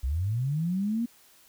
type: linear sweep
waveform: sine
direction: up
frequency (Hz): 58.27 to 240.6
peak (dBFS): -25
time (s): 0.03-1.06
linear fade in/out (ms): 10
effects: white hiss -58 dBFS RMS until 1.48 s